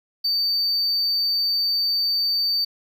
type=tone; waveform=triangle; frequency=4593 Hz; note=D8; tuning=39 cents flat; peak=-18 dBFS; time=0.24-2.65 s; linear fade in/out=10 ms; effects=none